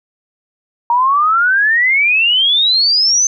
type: exponential sweep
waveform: sine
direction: up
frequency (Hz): 932.3 to 6272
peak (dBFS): -9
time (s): 0.9-3.27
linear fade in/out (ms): 2
effects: none